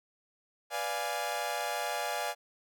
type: chord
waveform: sawtooth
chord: B diminished seventh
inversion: none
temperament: equal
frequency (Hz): 493.9 / 587.3 / 698.5 / 830.6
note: B4 / D5 / F5 / Ab5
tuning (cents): 0 / 0 / 0 / 0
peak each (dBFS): -38 / -34 / -33 / -32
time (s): 0.7-2.35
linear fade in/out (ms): 50
effects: none